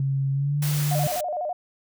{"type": "tone with pitch glide", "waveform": "sine", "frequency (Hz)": [136.5, 147.14], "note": ["C#3", "D3"], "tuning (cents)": [-26, 4], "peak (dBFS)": -21, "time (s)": [0, 1.07], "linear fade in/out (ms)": 2, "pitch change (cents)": 130, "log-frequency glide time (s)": [0.32, 0.61]}
{"type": "noise", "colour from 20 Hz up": "white", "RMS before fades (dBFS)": -32, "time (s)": [0.62, 1.21], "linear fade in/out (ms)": 5}
{"type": "tone with vibrato", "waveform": "sine", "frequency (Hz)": 660, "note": "E5", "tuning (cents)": 2, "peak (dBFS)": -25, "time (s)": [0.91, 1.53], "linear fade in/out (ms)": 5, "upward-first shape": "square", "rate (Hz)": 12, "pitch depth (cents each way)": 150}
{"effects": []}